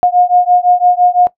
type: beating tone pair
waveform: sine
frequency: 714 / 719.9 Hz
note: F5 / F#5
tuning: +38 / -48 cents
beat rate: 5.9 Hz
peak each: -10 dBFS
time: 0.03-1.27 s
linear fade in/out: 0 ms
effects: noise-tail reverb RT60 0.1 s tail -19 dB re dry